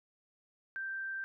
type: tone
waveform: sine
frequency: 1568 Hz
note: G6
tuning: in tune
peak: -36 dBFS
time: 0.76-1.24 s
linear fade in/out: 0 ms
effects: none